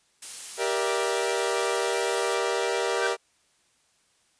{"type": "noise", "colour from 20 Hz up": "blue", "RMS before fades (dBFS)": -35, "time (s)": [0.22, 2.35], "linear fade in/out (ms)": 5}
{"type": "chord", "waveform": "sawtooth", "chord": "E half-diminished seventh", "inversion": "first", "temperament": "equal with one note detuned", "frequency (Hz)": [392, 471.9, 587.3, 659.3], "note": ["G4", "Bb4", "D5", "E5"], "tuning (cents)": [0, 21, 0, 0], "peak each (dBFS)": [-25, -24, -29, -29], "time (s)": [0.57, 3.17], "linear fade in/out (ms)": 50}
{"type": "tone with exponential growth", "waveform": "triangle", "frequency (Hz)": 1549, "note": "G6", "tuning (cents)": -21, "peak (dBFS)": -21, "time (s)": [2.89, 3.07], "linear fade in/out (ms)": 5, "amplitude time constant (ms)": 39}
{"effects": ["white hiss -66 dBFS RMS until 4.39 s", "resampled to 22050 Hz"]}